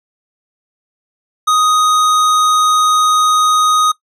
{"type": "tone", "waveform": "square", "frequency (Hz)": 1248, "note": "D#6", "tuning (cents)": 5, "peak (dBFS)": -10, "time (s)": [1.47, 3.92], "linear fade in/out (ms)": 10, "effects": ["noise-tail reverb RT60 0.1 s tail -19 dB re dry", "low-pass 10000 Hz 12 dB/octave"]}